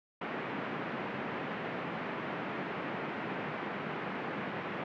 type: band-pass noise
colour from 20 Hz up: pink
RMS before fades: -38 dBFS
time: 0.21-4.84 s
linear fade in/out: 5 ms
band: 160 to 2400 Hz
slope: 24 dB/octave
effects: none